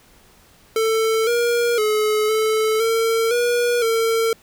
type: tone with pitch steps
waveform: square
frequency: 444.8 / 474.5 / 427.4 / 436.4 / 453.5 / 481.2 / 453.3 Hz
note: A4 / A#4 / G#4 / A4 / A#4 / B4 / A#4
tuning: +19 / +31 / +50 / -14 / -48 / -45 / -48 cents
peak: -17 dBFS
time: 0.76-4.33 s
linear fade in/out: 2 ms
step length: 510 ms
effects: pink hiss -52 dBFS RMS until 4.42 s